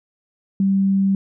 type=tone; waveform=sine; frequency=194.7 Hz; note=G3; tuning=12 cents flat; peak=-14 dBFS; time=0.6-1.15 s; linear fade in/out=2 ms; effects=none